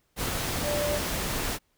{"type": "tone in noise", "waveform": "sine", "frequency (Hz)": 588, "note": "D5", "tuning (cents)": 2, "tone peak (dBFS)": -27, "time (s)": [0.63, 1], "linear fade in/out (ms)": 50, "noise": "pink", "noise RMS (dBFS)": -30, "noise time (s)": [0.16, 1.59], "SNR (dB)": 0, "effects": ["pink hiss -71 dBFS RMS until 1.77 s"]}